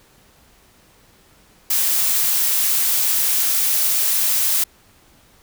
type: noise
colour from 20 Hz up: blue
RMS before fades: -18 dBFS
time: 1.7-4.64 s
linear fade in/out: 5 ms
effects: pink hiss -53 dBFS RMS until 5.42 s